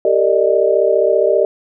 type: chord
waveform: sine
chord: Eb major seventh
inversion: first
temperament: equal with one note detuned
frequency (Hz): 392 / 455.8 / 587.3 / 622.3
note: G4 / Bb4 / D5 / Eb5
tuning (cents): 0 / -39 / 0 / 0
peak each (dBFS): -16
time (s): 0.05-1.45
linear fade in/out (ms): 2
effects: none